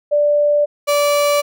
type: tone pair in turn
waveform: sine / 35% pulse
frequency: 587.3 / 580.2 Hz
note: D5 / D5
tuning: 0 / -21 cents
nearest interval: unison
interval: 21 cents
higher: first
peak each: -11 dBFS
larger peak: neither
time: 0.11-0.66 / 0.87-1.42 s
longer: neither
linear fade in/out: 20 ms
effects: none